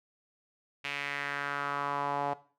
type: tone with band-pass filter sweep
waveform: sawtooth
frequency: 142.5 Hz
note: C#3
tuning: 48 cents sharp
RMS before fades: -34 dBFS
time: 0.84-2.34 s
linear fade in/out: 10 ms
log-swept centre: 2500 to 780 Hz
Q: 2.9
effects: noise-tail reverb RT60 0.4 s tail -17 dB re dry